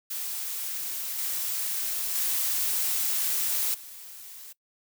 blue noise with level steps, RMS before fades -33 / -30 / -27 / -44 dBFS, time 0.1-4.53 s, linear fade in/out 10 ms, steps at 1.18 / 2.15 / 3.74 s, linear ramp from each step 5 ms, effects noise-tail reverb RT60 0.1 s tail -21 dB re dry

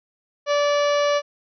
harmonic tone, 580 Hz, D5, 22 cents flat, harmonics 1 / 2 / 3 / 4 / 5 / 6 / 7 / 8 / 9 / 10, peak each -18 / -25 / -31 / -33 / -33 / -39 / -37 / -41 / -41 / -38 dBFS, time 0.46-1.22 s, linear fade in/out 50 ms, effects none

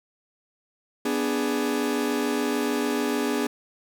40% pulse chord, G# diminished, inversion first, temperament equal, 246.9 / 293.7 / 415.3 Hz, B3 / D4 / G#4, 0 / 0 / 0 cents, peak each -27 dBFS, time 1.05-3.47 s, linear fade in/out 5 ms, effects none

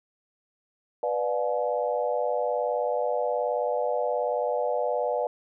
sine chord, B diminished seventh, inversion none, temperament just, 493.9 / 592.7 / 711.2 / 853.4 Hz, B4 / D5 / F5 / Ab5, 0 / +16 / +31 / +47 cents, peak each -28 / -28 / -31 / -33 dBFS, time 1.03-5.27 s, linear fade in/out 2 ms, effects none

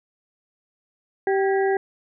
harmonic tone with a mistuned harmonic, 388.4 Hz, G4, 16 cents flat, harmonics 1 / 2 / 4 / 5, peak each -19 / -25 / -31 / -33 dBFS, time 1.27-1.77 s, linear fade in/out 2 ms, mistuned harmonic 4, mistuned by +89 cents, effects none

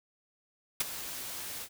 white noise with ADSR envelope, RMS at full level -26 dBFS, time 0.8-1.69 s, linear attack 6 ms, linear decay 20 ms, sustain -14 dB, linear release 71 ms, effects none

